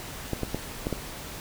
clicks, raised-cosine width 2 ms, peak -14 dBFS, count 5, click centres 0.333 / 0.433 / 0.546 / 0.869 / 0.927 s, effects pink hiss -39 dBFS RMS until 1.4 s

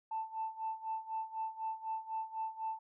sine tone with tremolo, 885 Hz, A5, 10 cents sharp, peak -33 dBFS, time 0.11-2.79 s, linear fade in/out 5 ms, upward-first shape sine, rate 4 Hz, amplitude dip 85%, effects tanh soft clip ceiling -29 dBFS

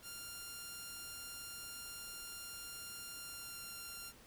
5% pulse tone with pitch glide, 1396.9 to 1388.1 Hz, F6 to F6, 0 to -11 cents, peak -35 dBFS, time 0.02-4.13 s, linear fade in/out 50 ms, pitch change -11 cents, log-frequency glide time 3.11-3.65 s, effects pink hiss -61 dBFS RMS until 4.26 s

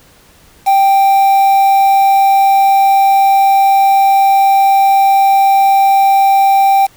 triangle tone with quantisation, 784 Hz, G5, in tune, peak -4 dBFS, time 0.66-6.87 s, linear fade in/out 20 ms, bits 4, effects pink hiss -45 dBFS RMS until 6.96 s

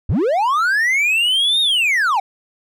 triangle linear two-way sweep, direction up then down, 52.5 to 3753 to 729 Hz, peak -12 dBFS, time 0.09-2.2 s, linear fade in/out 5 ms, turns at 1.61 s, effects none

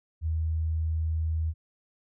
sine tone, 80 Hz, D#2, 49 cents sharp, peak -25 dBFS, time 0.21-1.54 s, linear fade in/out 50 ms, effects none

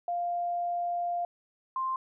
sine tone pair in turn, 698.5 / 1048.9 Hz, F5 / C6, 0 / +4 cents, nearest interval perfect fifth, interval 704 cents, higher second, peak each -28 dBFS, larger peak neither, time 0.08-1.25 / 1.76-1.96 s, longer first, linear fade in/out 2 ms, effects none

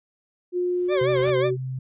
sine tone with pitch glide, 357.5 to 376.8 Hz, F4 to F#4, +41 to +32 cents, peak -21 dBFS, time 0.52-1.57 s, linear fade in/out 50 ms, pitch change +91 cents, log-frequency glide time 0.87-0.95 s
pink noise with exponential growth, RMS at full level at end -36 dBFS, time 0.56-1.3 s, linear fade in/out 1 ms, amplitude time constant 160 ms
40% pulse tone with vibrato, 554.4 Hz, C#5, in tune, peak -21 dBFS, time 0.88-1.51 s, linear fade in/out 50 ms, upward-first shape sine, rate 5.5 Hz, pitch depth 130 cents each way
sine tone, 130 Hz, C3, 11 cents flat, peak -27 dBFS, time 1.01-1.79 s, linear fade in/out 5 ms
effects resampled to 8000 Hz

